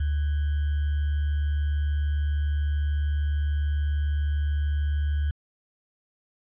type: tone with sample-and-hold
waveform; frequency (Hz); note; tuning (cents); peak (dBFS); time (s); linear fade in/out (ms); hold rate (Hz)
sine; 73.42; D2; 0; -22; 0-5.31; 5; 1575
effects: resampled to 8000 Hz